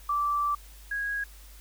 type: tone pair in turn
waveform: sine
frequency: 1166 / 1649 Hz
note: D6 / G#6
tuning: -13 / -13 cents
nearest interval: tritone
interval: 600 cents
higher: second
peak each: -24 / -28 dBFS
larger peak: first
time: 0.09-0.55 / 0.91-1.24 s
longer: first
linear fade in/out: 5 ms
effects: added 50 Hz sine -47 dBFS peak until 1.6 s + white hiss -54 dBFS RMS until 1.6 s